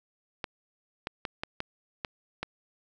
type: clicks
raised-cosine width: 0.3 ms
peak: -16 dBFS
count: 7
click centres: 0.442 / 1.071 / 1.252 / 1.435 / 1.604 / 2.048 / 2.43 s
effects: none